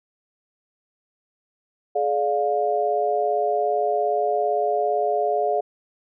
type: chord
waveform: sine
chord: D diminished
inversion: second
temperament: just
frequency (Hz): 422.9 / 587.3 / 704.8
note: Ab4 / D5 / F5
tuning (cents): +31 / 0 / +16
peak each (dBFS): -24 / -25 / -22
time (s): 1.95-5.61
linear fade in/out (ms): 10
effects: none